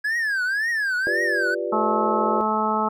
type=tone with vibrato; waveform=triangle; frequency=1661.2 Hz; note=G#6; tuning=in tune; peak=-19 dBFS; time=0.04-1.55 s; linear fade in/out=10 ms; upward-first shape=triangle; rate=1.9 Hz; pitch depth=240 cents each way
type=chord; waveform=sine; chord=G dominant seventh; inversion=third; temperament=equal; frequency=349.2 / 392 / 493.9 / 587.3 Hz; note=F4 / G4 / B4 / D5; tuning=0 / 0 / 0 / 0 cents; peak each=-29 dBFS; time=1.07-2.41 s; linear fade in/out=0 ms
type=harmonic tone; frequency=216.2 Hz; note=A3; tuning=30 cents flat; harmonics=1 / 2 / 3 / 4 / 5 / 6; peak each=-27 / -29 / -30 / -24 / -28 / -25 dBFS; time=1.72-2.89 s; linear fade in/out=10 ms
effects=none